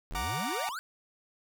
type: exponential sweep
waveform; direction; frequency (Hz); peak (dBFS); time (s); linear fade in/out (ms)
square; up; 35.49 to 1569; -36; 0.11-0.79; 0
type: chord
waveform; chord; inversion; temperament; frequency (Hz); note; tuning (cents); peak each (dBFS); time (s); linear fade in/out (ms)
sawtooth; Gb augmented; none; equal; 740 / 932.3 / 1174.7; Gb5 / Bb5 / D6; 0 / 0 / 0; -33; 0.15-0.69; 0
effects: none